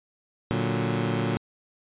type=chord; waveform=20% pulse; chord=Bb augmented; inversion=none; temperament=equal; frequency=116.54 / 146.83 / 185 Hz; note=Bb2 / D3 / F#3; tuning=0 / 0 / 0 cents; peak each=-22 / -25 / -25 dBFS; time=0.51-1.37 s; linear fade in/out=0 ms; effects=resampled to 8000 Hz